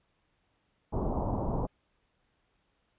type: low-pass noise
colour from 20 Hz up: pink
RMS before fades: -31 dBFS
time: 0.92-1.67 s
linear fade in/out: 20 ms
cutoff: 1000 Hz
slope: 48 dB/octave
effects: pink hiss -74 dBFS RMS until 2.98 s + resampled to 8000 Hz